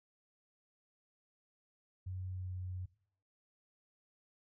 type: tone with pitch glide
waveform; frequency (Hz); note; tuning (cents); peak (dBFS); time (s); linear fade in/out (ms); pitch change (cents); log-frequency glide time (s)
sine; 92.6 to 91.59; F#2 to F#2; +2 to -17; -39; 2.06-2.86; 10; -19; 2.3-2.52
effects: noise-tail reverb RT60 0.6 s tail -20 dB re dry